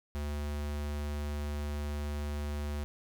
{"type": "tone", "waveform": "square", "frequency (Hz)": 73.42, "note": "D2", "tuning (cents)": 0, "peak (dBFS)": -34, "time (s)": [0.15, 2.84], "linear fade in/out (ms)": 0, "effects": []}